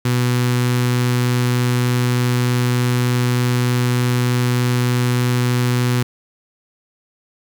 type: tone with notch filter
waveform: sawtooth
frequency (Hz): 123.3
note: B2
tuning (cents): -2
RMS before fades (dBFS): -17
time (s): 0.05-6.03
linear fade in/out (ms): 5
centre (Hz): 650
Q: 1.3
effects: 7-bit